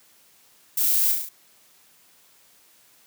violet noise with echo, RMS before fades -23 dBFS, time 0.77-1.12 s, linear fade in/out 5 ms, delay 34 ms, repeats 5, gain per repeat -3 dB, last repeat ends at 1.29 s, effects white hiss -57 dBFS RMS until 3.06 s + high-pass 100 Hz 12 dB/octave

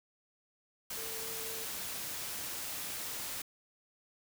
sine tone in noise, 448.8 Hz, A4, 34 cents sharp, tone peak -47 dBFS, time 0.97-1.65 s, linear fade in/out 5 ms, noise white, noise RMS -40 dBFS, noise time 0.9-3.42 s, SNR -10 dB, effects none

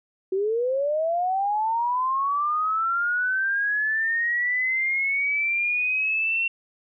sine linear sweep, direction up, 370 to 2730 Hz, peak -21 dBFS, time 0.32-6.48 s, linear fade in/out 5 ms, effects none

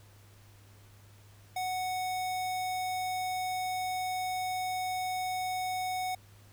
square tone, 740 Hz, F#5, in tune, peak -32 dBFS, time 1.56-6.15 s, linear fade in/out 5 ms, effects added 101 Hz sine -55 dBFS peak until 6.52 s + pink hiss -61 dBFS RMS until 6.52 s

